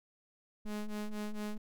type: ring-modulated tone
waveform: square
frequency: 104.8 Hz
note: G#2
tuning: 16 cents sharp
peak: -34 dBFS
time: 0.65-1.58 s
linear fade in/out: 10 ms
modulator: 107 Hz
effects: none